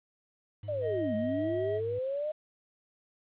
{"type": "tone", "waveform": "triangle", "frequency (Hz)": 102.9, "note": "G#2", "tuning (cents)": -16, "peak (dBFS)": -37, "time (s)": [0.63, 1.99], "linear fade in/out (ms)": 5}
{"type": "linear two-way sweep", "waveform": "sine", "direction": "down then up", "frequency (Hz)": [622.3, 210, 622.3], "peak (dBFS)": -30, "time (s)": [0.68, 2.32], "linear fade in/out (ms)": 10, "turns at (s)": 1.15}
{"type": "tone with pitch glide", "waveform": "triangle", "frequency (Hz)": [627, 640.9], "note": ["D#5", "E5"], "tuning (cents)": [13, -49], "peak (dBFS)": -30, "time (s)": [0.81, 1.81], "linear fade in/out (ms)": 50, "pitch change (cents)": 38, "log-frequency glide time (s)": [1.22, 1.46]}
{"effects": ["resampled to 8000 Hz", "10-bit"]}